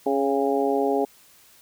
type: harmonic tone with a mistuned harmonic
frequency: 138.59 Hz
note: C#3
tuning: in tune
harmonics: 2 / 3 / 4 / 5 / 6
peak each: -26 / -23 / -28 / -28 / -28 dBFS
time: 0.06-1.05 s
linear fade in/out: 5 ms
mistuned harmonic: 6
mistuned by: -36 cents
effects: white hiss -54 dBFS RMS until 1.61 s